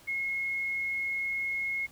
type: tone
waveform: sine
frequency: 2165 Hz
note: C#7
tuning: 41 cents flat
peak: -29 dBFS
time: 0.07-1.87 s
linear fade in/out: 20 ms
effects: pink hiss -56 dBFS RMS until 1.91 s